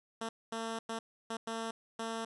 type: tone bursts at uneven times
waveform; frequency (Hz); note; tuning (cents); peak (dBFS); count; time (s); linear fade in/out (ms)
10% pulse; 226.3; A3; +49; -28; 6; 0.21-0.29 / 0.52-0.79 / 0.89-0.99 / 1.3-1.37 / 1.47-1.71 / 1.99-2.25; 5
effects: resampled to 24000 Hz